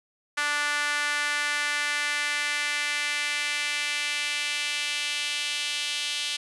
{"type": "tone with high-pass filter sweep", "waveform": "sawtooth", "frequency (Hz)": 293, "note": "D4", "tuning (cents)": -4, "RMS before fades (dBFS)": -28, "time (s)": [0.37, 6.37], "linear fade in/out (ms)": 10, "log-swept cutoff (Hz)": [1500, 3100], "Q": 2.2, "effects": ["resampled to 24000 Hz"]}